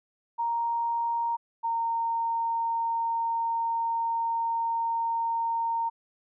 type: tone pair in turn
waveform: sine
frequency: 932.3 / 920 Hz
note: A#5 / A#5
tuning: 0 / -23 cents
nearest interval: unison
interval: 23 cents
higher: first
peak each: -25 dBFS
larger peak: neither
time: 0.38-1.37 / 1.63-5.9 s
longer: second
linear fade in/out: 20 ms
effects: none